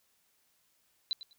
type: tone with echo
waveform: sine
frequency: 3995 Hz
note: B7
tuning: 19 cents sharp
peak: -28 dBFS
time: 1.11-1.13 s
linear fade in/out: 0 ms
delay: 100 ms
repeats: 2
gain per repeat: -14 dB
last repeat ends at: 1.33 s
effects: white hiss -72 dBFS RMS until 1.38 s